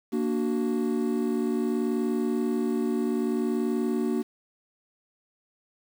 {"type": "chord", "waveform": "triangle", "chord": "Bb augmented", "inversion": "none", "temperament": "equal with one note detuned", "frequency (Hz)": [233.1, 293.7, 372.1], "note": ["Bb3", "D4", "F#4"], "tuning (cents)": [0, 0, 10], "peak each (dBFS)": [-25, -28, -27], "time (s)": [0.12, 4.23], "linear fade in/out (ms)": 20, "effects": ["8-bit"]}